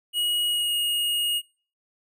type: tone with pitch glide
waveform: square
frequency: 2900 to 2868 Hz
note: F#7 to F7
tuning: -35 to +45 cents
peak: -23 dBFS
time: 0.13-1.42 s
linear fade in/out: 50 ms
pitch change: -20 cents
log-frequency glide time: 0.48-0.74 s
effects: noise-tail reverb RT60 0.4 s tail -24 dB re dry

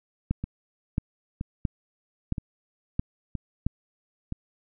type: two click trains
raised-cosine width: 5 ms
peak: -18 / -12 dBFS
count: 5 / 6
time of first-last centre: 0.44-4.323 / 0.31-3.666 s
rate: 1.03 / 1.49 Hz
effects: none

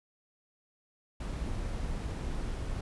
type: noise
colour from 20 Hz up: brown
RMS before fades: -35 dBFS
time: 1.2-2.81 s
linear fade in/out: 5 ms
effects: resampled to 24000 Hz

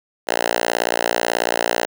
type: tone with high-pass filter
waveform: 5% pulse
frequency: 58.27 Hz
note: A#1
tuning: in tune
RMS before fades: -20 dBFS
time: 0.27-1.86 s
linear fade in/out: 20 ms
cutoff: 600 Hz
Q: 0.99
effects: none

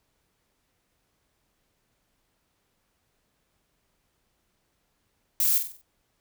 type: noise with echo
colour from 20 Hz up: violet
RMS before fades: -23 dBFS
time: 5.4-5.58 s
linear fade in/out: 2 ms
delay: 47 ms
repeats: 5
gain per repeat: -7 dB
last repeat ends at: 5.815 s
effects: pink hiss -73 dBFS RMS until 6.2 s

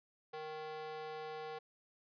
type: tone with high-pass filter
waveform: square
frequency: 155.5 Hz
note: D#3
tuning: 1 cent flat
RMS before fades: -45 dBFS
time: 0.33-1.59 s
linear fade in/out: 10 ms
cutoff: 580 Hz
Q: 4.1
effects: resampled to 11025 Hz

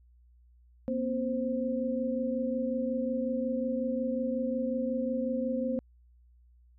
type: tone cluster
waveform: sine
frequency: 239.1 / 264.6 / 523 Hz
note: A#3 / C4 / C5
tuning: +44 / +20 / -1 cents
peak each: -31 / -36 / -32 dBFS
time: 0.88-5.79 s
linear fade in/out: 0 ms
effects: added 60 Hz sine -57 dBFS peak until 6.78 s

